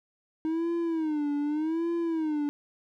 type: tone with vibrato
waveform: triangle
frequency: 313.4 Hz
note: D#4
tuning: 13 cents sharp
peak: -24 dBFS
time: 0.45-2.49 s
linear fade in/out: 0 ms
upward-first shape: sine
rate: 0.84 Hz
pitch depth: 140 cents each way
effects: none